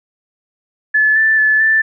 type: tone with pitch steps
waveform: sine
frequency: 1726 / 1763 / 1732 / 1765 Hz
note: A6 / A6 / A6 / A6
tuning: -34 / +3 / -28 / +5 cents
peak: -9 dBFS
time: 0.94-1.82 s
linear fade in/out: 10 ms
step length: 220 ms
effects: none